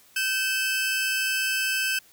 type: tone pair together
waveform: sawtooth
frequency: 1543.7 / 2611 Hz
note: G6 / E7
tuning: -27 / -17 cents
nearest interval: major sixth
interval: 910 cents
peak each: -23 dBFS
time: 0.16-1.99 s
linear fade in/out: 5 ms
effects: white hiss -56 dBFS RMS until 2.12 s